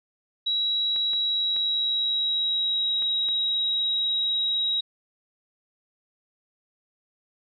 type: tone with pitch glide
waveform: sine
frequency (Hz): 3880 to 3831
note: B7 to A#7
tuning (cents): -31 to +47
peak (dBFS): -22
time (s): 0.46-4.81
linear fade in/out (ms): 10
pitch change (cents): -22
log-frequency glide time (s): 1.09-2.98
type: clicks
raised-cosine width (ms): 0.3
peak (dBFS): -25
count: 5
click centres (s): 0.962 / 1.134 / 1.564 / 3.023 / 3.287
effects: none